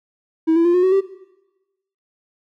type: tone with pitch steps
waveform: triangle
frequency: 322.2 / 334.5 / 347.3 / 360.6 / 374.4 / 388.7 Hz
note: E4 / E4 / F4 / F#4 / F#4 / G4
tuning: -39 / +25 / -10 / -45 / +20 / -15 cents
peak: -9 dBFS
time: 0.47-1.01 s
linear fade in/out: 20 ms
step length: 90 ms
effects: noise-tail reverb RT60 1.0 s tail -20 dB re dry + tanh soft clip ceiling -7 dBFS